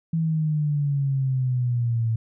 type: exponential sweep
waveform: sine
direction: down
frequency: 164.81 to 111.9 Hz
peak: -20 dBFS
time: 0.13-2.16 s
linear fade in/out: 5 ms
effects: none